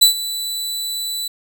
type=tone with ADSR envelope; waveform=sawtooth; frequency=3974 Hz; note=B7; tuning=10 cents sharp; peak=-3 dBFS; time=0.01-1.28 s; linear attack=14 ms; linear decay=110 ms; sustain=-16 dB; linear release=7 ms; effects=none